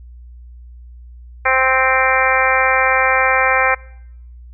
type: harmonic tone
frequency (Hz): 261.6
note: C4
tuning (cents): 0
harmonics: 2 / 3 / 4 / 5 / 6 / 7 / 8 / 9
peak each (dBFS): -20 / -20 / -20 / -20 / -20 / -20 / -20 / -20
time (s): 1.45-3.75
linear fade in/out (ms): 10
effects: noise-tail reverb RT60 0.8 s tail -25 dB re dry + added 60 Hz sine -35 dBFS peak until 4.53 s